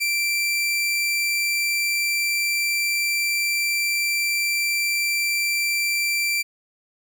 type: tone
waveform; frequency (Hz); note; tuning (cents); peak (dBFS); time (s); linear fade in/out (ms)
sawtooth; 2349; D7; 0; -17; 0-6.43; 20
effects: none